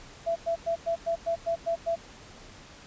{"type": "tone bursts", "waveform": "sine", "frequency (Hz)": 670, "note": "E5", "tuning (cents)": 28, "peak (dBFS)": -24, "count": 9, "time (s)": [0.26, 1.96], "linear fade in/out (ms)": 20, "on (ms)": 100, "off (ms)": 100, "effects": ["pink hiss -49 dBFS RMS until 2.86 s", "resampled to 16000 Hz"]}